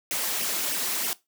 white noise with flanger, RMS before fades -28 dBFS, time 0.11-1.13 s, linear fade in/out 0 ms, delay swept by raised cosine 0.34 to 5.84 ms, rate 3.2 Hz, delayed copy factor +0.8, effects noise-tail reverb RT60 0.2 s tail -19 dB re dry + high-pass 200 Hz 12 dB/octave

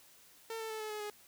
sawtooth tone with pitch steps, 451.2 / 444.2 / 437.3 / 430.6 / 423.9 / 417.4 Hz, A4 / A4 / A4 / A4 / G#4 / G#4, +44 / +16 / -11 / -37 / +35 / +9 cents, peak -35 dBFS, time 0.5-1.1 s, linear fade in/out 2 ms, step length 100 ms, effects white hiss -61 dBFS RMS until 1.27 s

